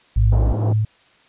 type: tone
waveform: sine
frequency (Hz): 56.9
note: A#1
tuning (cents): -41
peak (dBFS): -14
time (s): 0.16-0.53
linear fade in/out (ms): 5
type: tone with tremolo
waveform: sine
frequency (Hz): 107.8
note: A2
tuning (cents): -35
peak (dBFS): -14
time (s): 0.17-0.85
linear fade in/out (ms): 5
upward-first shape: sine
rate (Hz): 2.2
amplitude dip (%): 65
type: band-pass noise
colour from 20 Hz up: pink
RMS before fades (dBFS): -28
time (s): 0.32-0.73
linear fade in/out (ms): 5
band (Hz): 160 to 790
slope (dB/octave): 24
effects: white hiss -54 dBFS RMS until 1.28 s + resampled to 8000 Hz